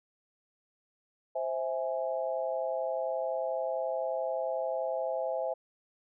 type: chord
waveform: sine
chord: C augmented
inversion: none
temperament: equal with one note detuned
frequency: 523.3 / 654.7 / 830.6 Hz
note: C5 / E5 / G#5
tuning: 0 / -12 / 0 cents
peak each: -33 / -33 / -38 dBFS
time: 1.35-5.54 s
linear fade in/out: 10 ms
effects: none